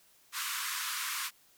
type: band-pass noise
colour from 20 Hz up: pink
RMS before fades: -36 dBFS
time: 0.32-1.31 s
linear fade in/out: 50 ms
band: 1000 to 16000 Hz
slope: 96 dB/octave
effects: white hiss -64 dBFS RMS until 1.57 s